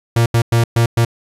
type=tone bursts at uneven times; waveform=45% pulse; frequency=116.54 Hz; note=A#2; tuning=in tune; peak=-10 dBFS; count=5; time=0.16-0.26 / 0.34-0.42 / 0.52-0.64 / 0.76-0.86 / 0.97-1.05 s; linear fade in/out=5 ms; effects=resampled to 32000 Hz